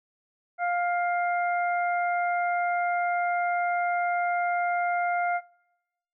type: harmonic tone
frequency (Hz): 703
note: F5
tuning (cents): +11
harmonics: 1 / 2 / 3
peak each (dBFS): -25 / -31 / -35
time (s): 0.58-5.41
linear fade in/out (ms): 50
effects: noise-tail reverb RT60 0.9 s tail -22 dB re dry